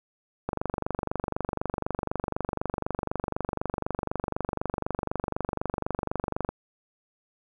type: click train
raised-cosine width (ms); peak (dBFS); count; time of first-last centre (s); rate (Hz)
1; -14; 145; 0.49-6.49; 24
effects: 9-bit